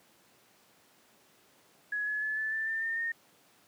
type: tone with pitch steps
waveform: sine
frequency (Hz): 1681 / 1702.5 / 1724.3 / 1746.3 / 1768.7 / 1791.3 / 1814.2 / 1837.4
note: G#6 / G#6 / A6 / A6 / A6 / A6 / A#6 / A#6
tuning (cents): +20 / +42 / -35 / -14 / +9 / +31 / -47 / -25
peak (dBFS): -30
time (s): 1.92-3.12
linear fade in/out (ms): 5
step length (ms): 150
effects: pink hiss -63 dBFS RMS until 3.67 s + high-pass 200 Hz 12 dB/octave